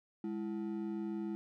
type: ring-modulated tone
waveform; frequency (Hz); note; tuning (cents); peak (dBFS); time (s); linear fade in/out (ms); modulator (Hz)
triangle; 269.3; C#4; -50; -31; 0.24-1.35; 0; 63.3
effects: none